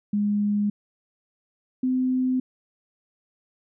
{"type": "tone pair in turn", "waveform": "sine", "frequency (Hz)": [206.2, 256.2], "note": ["G#3", "C4"], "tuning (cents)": [-12, -36], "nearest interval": "major third", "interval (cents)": 376, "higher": "second", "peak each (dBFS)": -20, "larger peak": "neither", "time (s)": [[0.13, 0.7], [1.83, 2.4]], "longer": "neither", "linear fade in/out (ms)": 5, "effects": []}